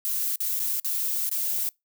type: noise with dropouts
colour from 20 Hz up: violet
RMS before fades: -27 dBFS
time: 0.05-1.69 s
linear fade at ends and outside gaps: 0 ms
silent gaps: 0.358-0.404 / 0.594-0.6 / 0.798-0.846 / 1.292-1.314 s
effects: noise-tail reverb RT60 0.2 s tail -26 dB re dry